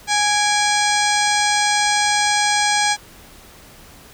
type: harmonic tone with a mistuned harmonic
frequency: 829 Hz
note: G#5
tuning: 3 cents flat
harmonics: 1 / 2 / 3 / 4 / 5 / 6 / 7 / 8 / 9 / 10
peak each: -19 / -22 / -24 / -25 / -26 / -27 / -27 / -28 / -29 / -29 dBFS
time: 0.07-2.97 s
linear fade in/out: 50 ms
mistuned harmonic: 3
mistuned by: -100 cents
effects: pink hiss -44 dBFS RMS until 4.13 s